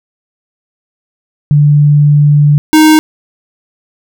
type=tone pair in turn; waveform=sine / square; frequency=146.83 / 311.1 Hz; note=D3 / D#4; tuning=0 / 0 cents; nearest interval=octave + minor second; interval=1300 cents; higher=second; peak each=-3 dBFS; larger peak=neither; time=1.51-2.58 / 2.73-2.99 s; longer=first; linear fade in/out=0 ms; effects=none